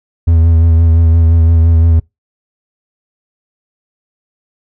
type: tone with vibrato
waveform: triangle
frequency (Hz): 82.41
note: E2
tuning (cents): 0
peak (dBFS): -3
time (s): 0.27-2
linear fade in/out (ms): 10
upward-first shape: sine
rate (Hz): 5.8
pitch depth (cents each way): 30
effects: noise-tail reverb RT60 0.2 s tail -25 dB re dry